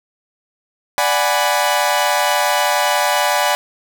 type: chord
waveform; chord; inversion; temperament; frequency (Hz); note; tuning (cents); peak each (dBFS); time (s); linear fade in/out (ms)
sawtooth; G# half-diminished seventh; second; equal; 587.3 / 740 / 830.6 / 987.8; D5 / F#5 / G#5 / B5; 0 / 0 / 0 / 0; -16; 0.98-3.55; 0
effects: none